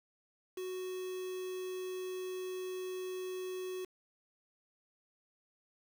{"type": "tone with quantisation", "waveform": "triangle", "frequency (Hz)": 370, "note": "F#4", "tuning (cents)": 0, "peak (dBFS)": -36, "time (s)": [0.57, 3.85], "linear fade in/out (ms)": 5, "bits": 8, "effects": []}